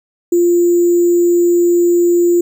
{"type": "tone with sample-and-hold", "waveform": "sine", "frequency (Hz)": 347.6, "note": "F4", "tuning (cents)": -8, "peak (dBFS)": -8, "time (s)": [0.32, 2.41], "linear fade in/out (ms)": 5, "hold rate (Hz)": 7350, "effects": []}